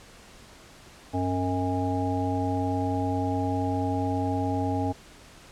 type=harmonic tone with a mistuned harmonic; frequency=91 Hz; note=F#2; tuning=28 cents flat; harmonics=1 / 3 / 5 / 7 / 9; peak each=-29 / -28 / -35 / -35 / -31 dBFS; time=1.13-4.93 s; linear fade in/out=20 ms; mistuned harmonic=1; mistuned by=+110 cents; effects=pink hiss -50 dBFS RMS until 5.51 s + low-pass 9000 Hz 12 dB/octave